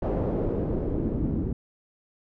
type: noise with low-pass filter sweep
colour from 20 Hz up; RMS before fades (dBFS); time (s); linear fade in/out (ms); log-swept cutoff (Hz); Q
pink; -27; 0.02-1.53; 5; 580 to 260; 1.8
effects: none